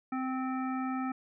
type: harmonic tone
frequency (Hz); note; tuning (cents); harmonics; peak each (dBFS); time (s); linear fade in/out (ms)
260; C4; -11; 1 / 3 / 5 / 7 / 9; -32 / -39 / -39 / -48 / -49; 0.12-1.12; 5
effects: none